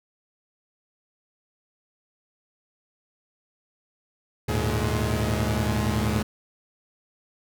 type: tone cluster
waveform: sawtooth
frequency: 75.2 / 105.5 / 116.2 / 210.8 Hz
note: D2 / G#2 / A#2 / G#3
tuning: +42 / +28 / -5 / +26 cents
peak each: -24 dBFS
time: 4.48-6.23 s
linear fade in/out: 10 ms
effects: none